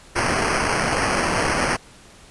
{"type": "noise with sample-and-hold", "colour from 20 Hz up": "violet", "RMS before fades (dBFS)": -21, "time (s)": [0.15, 1.77], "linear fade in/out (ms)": 20, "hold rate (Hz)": 3675, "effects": ["pink hiss -47 dBFS RMS until 2.3 s", "resampled to 24000 Hz"]}